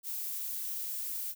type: noise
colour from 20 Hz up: violet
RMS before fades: -37 dBFS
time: 0.03-1.35 s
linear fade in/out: 50 ms
effects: none